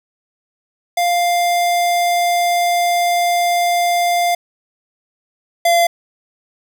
square tone pair in turn, 699 / 687 Hz, F5 / F5, +1 / -29 cents, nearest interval unison, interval 30 cents, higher first, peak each -14 / -11 dBFS, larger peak second, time 0.97-4.35 / 5.65-5.87 s, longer first, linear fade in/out 5 ms, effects 8-bit

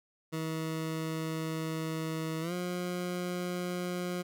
20% pulse tone with pitch glide, 160 to 178.56 Hz, D#3 to F3, +49 to +39 cents, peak -28 dBFS, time 0.32-4.23 s, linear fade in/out 20 ms, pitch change +190 cents, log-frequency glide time 2.41-2.53 s, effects none

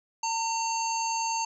harmonic tone, 910 Hz, A#5, 42 cents flat, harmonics 1 / 3 / 5 / 7 / 8, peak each -28 / -37 / -37 / -34 / -41 dBFS, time 0.23-1.45 s, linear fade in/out 5 ms, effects 11-bit

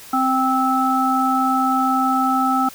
harmonic tone, 261.6 Hz, C4, in tune, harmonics 1 / 3 / 5, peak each -20 / -20 / -19 dBFS, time 0.13-2.69 s, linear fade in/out 5 ms, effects white hiss -40 dBFS RMS until 2.74 s

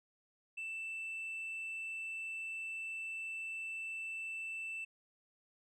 triangle tone with tanh clipping, 2657 Hz, E7, 13 cents sharp, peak -40 dBFS, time 0.57-4.85 s, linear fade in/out 10 ms, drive 6 dB, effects none

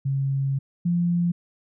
sine tone pair in turn, 136.6 / 173.37 Hz, C#3 / F3, -25 / -12 cents, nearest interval major third, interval 413 cents, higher second, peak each -21 / -19 dBFS, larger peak second, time 0.05-0.59 / 0.85-1.32 s, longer first, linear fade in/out 10 ms, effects none

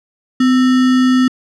sine tone with sample-and-hold, 255.1 Hz, C4, 44 cents flat, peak -8 dBFS, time 0.4-1.28 s, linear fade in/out 5 ms, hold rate 1575 Hz, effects low-pass 5000 Hz 12 dB/octave

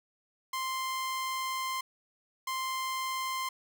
sawtooth tone pair in turn, 1046.5 / 1046.5 Hz, C6 / C6, 0 / 0 cents, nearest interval unison, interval 0 cents, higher neither, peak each -28 dBFS, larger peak neither, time 0.53-1.81 / 2.47-3.49 s, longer first, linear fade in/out 5 ms, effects none

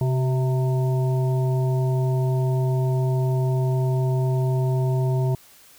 harmonic tone with a mistuned harmonic, 130.81 Hz, C3, in tune, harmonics 1 / 3 / 5 / 7, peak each -19 / -29 / -33 / -36 dBFS, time 0.01-5.35 s, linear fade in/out 2 ms, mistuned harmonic 3, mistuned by -53 cents, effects white hiss -51 dBFS RMS until 5.78 s

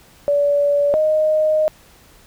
sine tone pair in turn, 575 / 619.4 Hz, D5 / D#5, -37 / -8 cents, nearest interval minor second, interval 129 cents, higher second, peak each -13 dBFS, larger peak neither, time 0.28-0.94 / 0.94-1.68 s, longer second, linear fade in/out 0 ms, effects pink hiss -49 dBFS RMS until 2.26 s

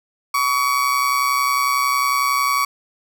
35% pulse tone with amplitude modulation, 1130 Hz, C#6, 33 cents sharp, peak -12 dBFS, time 0.34-2.65 s, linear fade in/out 5 ms, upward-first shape sine, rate 131 Hz, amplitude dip 55%, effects none

